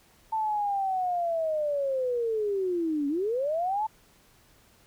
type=linear two-way sweep; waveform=sine; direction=down then up; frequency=891 to 277.2 to 891 Hz; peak=-25 dBFS; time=0.32-3.87 s; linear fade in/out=10 ms; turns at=3.08 s; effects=pink hiss -60 dBFS RMS until 4.86 s